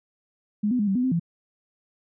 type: tone with pitch steps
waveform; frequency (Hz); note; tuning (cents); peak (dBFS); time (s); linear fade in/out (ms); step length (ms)
sine; 208.8 / 249.8 / 207.3 / 193.5 / 249.2 / 259 / 168.9; G#3 / B3 / G#3 / G3 / B3 / C4 / E3; +10 / +20 / -3 / -22 / +16 / -17 / +42; -20; 0.63-1.197; 10; 81
effects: none